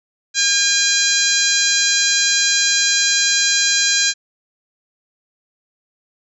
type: harmonic tone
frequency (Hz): 809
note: G#5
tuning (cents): -46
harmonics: 2 / 3 / 4 / 5 / 6 / 7 / 8 / 9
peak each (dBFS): -21 / -24 / -25 / -19 / -23 / -24 / -21 / -22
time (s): 0.34-4.14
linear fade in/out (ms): 50
effects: none